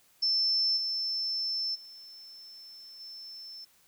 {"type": "tone with level steps", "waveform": "sine", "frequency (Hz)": 5310, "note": "E8", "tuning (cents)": 12, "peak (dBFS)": [-24, -29, -46, -42], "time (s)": [0.22, 3.65], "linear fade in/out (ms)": 10, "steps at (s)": [0.76, 1.74, 2.99], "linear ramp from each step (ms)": 20, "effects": ["white hiss -64 dBFS RMS until 3.87 s"]}